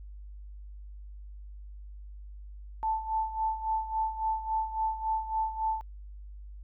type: tone with tremolo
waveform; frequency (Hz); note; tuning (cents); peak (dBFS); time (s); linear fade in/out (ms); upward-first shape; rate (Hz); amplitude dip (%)
sine; 881; A5; +2; -25; 2.83-5.81; 0; sine; 3.6; 75
effects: added 50 Hz sine -42 dBFS peak until 6.63 s